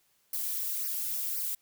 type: noise with flanger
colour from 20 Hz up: violet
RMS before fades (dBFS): -33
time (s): 0.33-1.55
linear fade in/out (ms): 5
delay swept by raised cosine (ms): 0.27 to 3.97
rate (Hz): 1.9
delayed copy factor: -0.95
effects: white hiss -70 dBFS RMS until 1.61 s

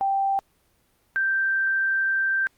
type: tone pair in turn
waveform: sine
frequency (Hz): 784 / 1568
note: G5 / G6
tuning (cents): 0 / 0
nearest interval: octave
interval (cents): 1200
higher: second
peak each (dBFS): -20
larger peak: neither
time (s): 0.01-0.39 / 1.16-2.47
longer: second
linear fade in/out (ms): 0
effects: pink hiss -65 dBFS RMS until 2.57 s + Opus 24 kbps

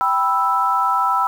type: chord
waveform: sine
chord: E minor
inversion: first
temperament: equal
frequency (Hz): 784 / 987.8 / 1318.5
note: G5 / B5 / E6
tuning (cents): 0 / 0 / 0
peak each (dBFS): -22 / -19 / -18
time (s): 0.01-1.27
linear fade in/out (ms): 0
effects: 7-bit

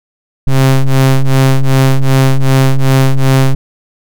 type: ring-modulated tone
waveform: square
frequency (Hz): 66.5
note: C2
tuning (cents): +29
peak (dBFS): -3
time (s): 0.47-3.55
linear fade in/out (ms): 5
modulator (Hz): 67.8
effects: none

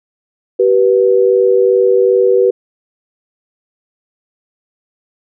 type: tone pair together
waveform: sine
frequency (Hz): 384.9 / 487.5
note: G4 / B4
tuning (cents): -32 / -23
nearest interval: major third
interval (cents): 409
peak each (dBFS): -10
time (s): 0.59-2.51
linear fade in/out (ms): 10
effects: none

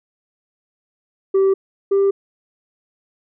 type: tone pair in turn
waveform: sine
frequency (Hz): 387.2 / 394.7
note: G4 / G4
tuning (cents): -21 / +12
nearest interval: unison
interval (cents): 33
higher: second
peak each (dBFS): -9 / -10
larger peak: first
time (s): 1.34-1.54 / 1.91-2.11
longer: neither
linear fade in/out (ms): 10
effects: tanh soft clip ceiling -11 dBFS

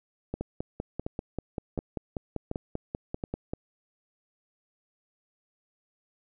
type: two click trains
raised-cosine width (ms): 2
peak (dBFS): -18 / -18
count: 5 / 17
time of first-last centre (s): 0.34-3.239 / 0.41-3.535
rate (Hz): 1.38 / 5.12
effects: none

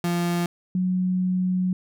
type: tone pair in turn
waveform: 35% pulse / sine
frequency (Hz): 173.2 / 183.59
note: F3 / F#3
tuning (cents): -14 / -13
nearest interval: minor second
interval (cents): 101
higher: second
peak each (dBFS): -20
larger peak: neither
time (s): 0.04-0.46 / 0.75-1.73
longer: second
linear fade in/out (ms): 2
effects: none

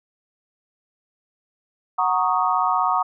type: chord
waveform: sine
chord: D# minor seventh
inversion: first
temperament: equal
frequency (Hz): 740 / 932.3 / 1108.7 / 1244.5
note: F#5 / A#5 / C#6 / D#6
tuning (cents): 0 / 0 / 0 / 0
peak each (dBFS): -23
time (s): 1.98-3.03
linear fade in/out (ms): 10
effects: none

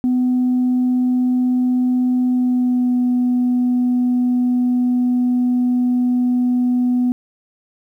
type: tone with pitch glide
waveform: sine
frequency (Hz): 250.9 to 247.6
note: B3 to B3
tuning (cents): +28 to +5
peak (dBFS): -12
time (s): 0.04-7.12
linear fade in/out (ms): 0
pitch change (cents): -23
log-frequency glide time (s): 2.28-2.96
effects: tanh soft clip ceiling -11 dBFS + 9-bit

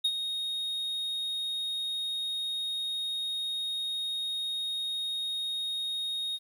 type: tone with ADSR envelope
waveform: triangle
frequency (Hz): 3729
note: A#7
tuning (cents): 0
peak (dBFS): -21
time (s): 0.04-6.39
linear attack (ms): 10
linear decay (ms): 58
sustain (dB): -8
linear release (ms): 41
effects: 10-bit

